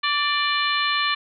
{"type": "harmonic tone with a mistuned harmonic", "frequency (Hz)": 591, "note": "D5", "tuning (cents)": 11, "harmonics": [2, 3, 4, 5, 6, 7], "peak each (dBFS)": [-24, -26, -27, -28, -29, -29], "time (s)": [0.03, 1.15], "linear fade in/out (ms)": 10, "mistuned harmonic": 2, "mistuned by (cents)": -32, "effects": []}